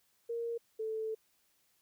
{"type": "tone pair in turn", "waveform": "sine", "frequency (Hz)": [466.2, 440], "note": ["A#4", "A4"], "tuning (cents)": [0, 0], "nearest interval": "minor second", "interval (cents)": 100, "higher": "first", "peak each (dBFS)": [-34, -34], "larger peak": "neither", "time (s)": [[0.29, 0.58], [0.79, 1.15]], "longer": "second", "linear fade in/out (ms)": 10, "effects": ["white hiss -73 dBFS RMS until 1.81 s"]}